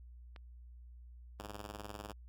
click, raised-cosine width 0.3 ms, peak -36 dBFS, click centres 0.362 s
5% pulse tone with tremolo, 103.2 Hz, G#2, 10 cents flat, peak -31 dBFS, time 1.39-2.13 s, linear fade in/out 10 ms, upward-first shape sine, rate 20 Hz, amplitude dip 80%
effects added 60 Hz sine -51 dBFS peak until 2.28 s

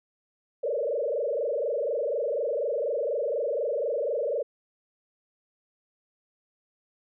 sine tone with frequency modulation, 523.3 Hz, C5, in tune, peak -25 dBFS, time 0.63-4.43 s, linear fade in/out 10 ms, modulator 24.1 Hz, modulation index 3.3, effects none

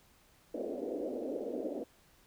white band-pass noise, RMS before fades -38 dBFS, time 0.54-1.84 s, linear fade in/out 5 ms, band 240 to 590 Hz, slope 48 dB/octave, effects pink hiss -65 dBFS RMS until 2.26 s

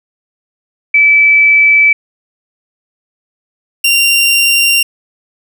sine / sawtooth tone pair in turn, 2308 / 2771 Hz, D7 / F7, -31 / -14 cents, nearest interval minor third, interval 317 cents, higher second, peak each -4 dBFS, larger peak neither, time 0.94-1.93 / 3.84-4.83 s, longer neither, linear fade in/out 5 ms, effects none

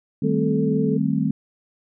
sine chord, A half-diminished seventh, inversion second, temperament equal, 155.56 / 196 / 220 / 261.6 Hz, Eb3 / G3 / A3 / C4, 0 / 0 / 0 / 0 cents, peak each -24 dBFS, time 0.22-1.31 s, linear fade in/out 5 ms
sine tone with vibrato, 434.4 Hz, A4, 22 cents flat, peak -24 dBFS, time 0.23-0.98 s, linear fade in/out 20 ms, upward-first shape sine, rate 5.6 Hz, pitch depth 24 cents each way
effects none

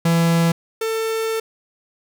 45% pulse tone pair in turn, 167.2 / 446.4 Hz, E3 / A4, +25 / +25 cents, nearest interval octave + perfect fourth, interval 1700 cents, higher second, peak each -14 / -20 dBFS, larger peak first, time 0.05-0.52 / 0.81-1.4 s, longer second, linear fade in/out 5 ms, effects none

